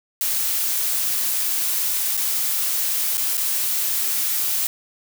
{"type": "noise with dropouts", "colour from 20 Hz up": "blue", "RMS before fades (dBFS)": -22, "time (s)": [0.21, 4.67], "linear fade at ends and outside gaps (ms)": 1, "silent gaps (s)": [[2.169, 2.175], [3.172, 3.178], [3.371, 3.376]], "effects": []}